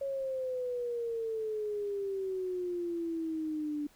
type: exponential sweep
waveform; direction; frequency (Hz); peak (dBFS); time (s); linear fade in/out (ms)
sine; down; 554.4 to 292; -32; 0.01-3.87; 5
effects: pink hiss -63 dBFS RMS until 3.95 s